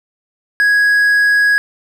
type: tone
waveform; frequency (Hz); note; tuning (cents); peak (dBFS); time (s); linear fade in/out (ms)
triangle; 1661.2; G#6; 0; -7; 0.6-1.58; 0
effects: none